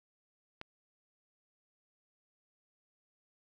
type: click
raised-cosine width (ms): 0.3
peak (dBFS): -26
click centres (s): 0.614
effects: none